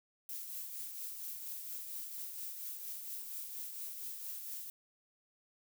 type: noise with tremolo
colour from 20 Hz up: violet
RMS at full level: -42 dBFS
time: 0.29-4.7 s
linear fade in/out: 2 ms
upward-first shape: triangle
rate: 4.3 Hz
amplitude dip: 45%
effects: none